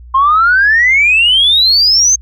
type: exponential sweep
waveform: sine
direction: up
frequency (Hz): 1046.5 to 6410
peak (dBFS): -5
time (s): 0.14-2.16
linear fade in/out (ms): 10
effects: tanh soft clip ceiling -1 dBFS + added 60 Hz sine -31 dBFS peak until 2.21 s